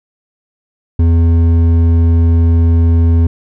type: tone with hard clipping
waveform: sine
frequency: 83.5 Hz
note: E2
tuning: 23 cents sharp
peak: -8 dBFS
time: 0.99-3.27 s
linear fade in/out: 5 ms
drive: 8 dB
effects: none